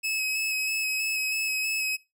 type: tone with vibrato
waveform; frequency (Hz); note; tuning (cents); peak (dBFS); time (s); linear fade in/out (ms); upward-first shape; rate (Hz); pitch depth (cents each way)
sawtooth; 2571; E7; -44; -23; 0.03-1.97; 20; square; 3.1; 15
effects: noise-tail reverb RT60 0.2 s tail -17 dB re dry